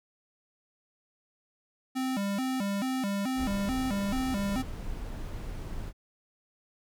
square tone with vibrato, 227.8 Hz, A#3, 40 cents flat, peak -29 dBFS, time 1.95-4.63 s, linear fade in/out 20 ms, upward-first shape square, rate 2.3 Hz, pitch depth 230 cents each way
brown noise, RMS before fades -37 dBFS, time 3.35-5.93 s, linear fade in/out 50 ms
effects none

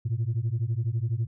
sine beating tone pair, 108.9 / 120.9 Hz, A2 / B2, -17 / -36 cents, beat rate 12 Hz, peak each -26 dBFS, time 0.05-1.27 s, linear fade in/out 10 ms, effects tanh soft clip ceiling -21 dBFS

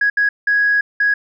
sine tone bursts at uneven times, 1661.2 Hz, G#6, in tune, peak -11 dBFS, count 4, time 0.01-0.1 / 0.17-0.29 / 0.47-0.81 / 1-1.14 s, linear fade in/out 5 ms, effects tanh soft clip ceiling -7 dBFS

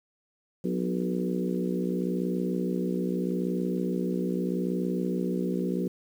harmonic tone with a mistuned harmonic, 60.8 Hz, B1, 26 cents flat, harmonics 3 / 4 / 5 / 6 / 7 / 8, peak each -29 / -33 / -36 / -33 / -37 / -38 dBFS, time 0.64-5.88 s, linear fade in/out 5 ms, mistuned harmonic 4, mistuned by +40 cents, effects 9-bit

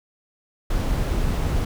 brown noise, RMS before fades -22 dBFS, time 0.7-1.65 s, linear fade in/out 5 ms, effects none

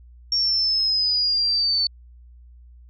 sine exponential sweep, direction down, 5530 to 4472 Hz, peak -18 dBFS, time 0.32-1.87 s, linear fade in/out 2 ms, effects added 60 Hz sine -44 dBFS peak until 2.89 s

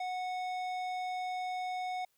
sine tone with tanh clipping, 735 Hz, F#5, 12 cents flat, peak -36 dBFS, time 0-2.05 s, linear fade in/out 5 ms, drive 14 dB, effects white hiss -75 dBFS RMS until 2.17 s

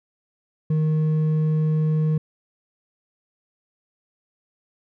sine tone with hard clipping, 155.56 Hz, D#3, in tune, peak -19 dBFS, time 0.7-2.18 s, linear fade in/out 5 ms, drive 4 dB, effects none

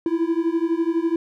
triangle beating tone pair, 326.5 / 338.5 Hz, E4 / E4, -17 / +46 cents, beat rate 12 Hz, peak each -20 dBFS, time 0.06-1.16 s, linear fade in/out 2 ms, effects none

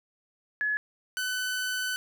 sine / sawtooth tone pair in turn, 1700 / 1504.9 Hz, G#6 / F#6, +40 / +29 cents, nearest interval major second, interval 211 cents, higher first, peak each -25 dBFS, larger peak neither, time 0.61-0.77 / 1.17-1.96 s, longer second, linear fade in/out 0 ms, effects none

